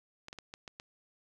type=clicks; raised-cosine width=0.2 ms; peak=-27 dBFS; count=6; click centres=0.284 / 0.329 / 0.387 / 0.539 / 0.678 / 0.799 s; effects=none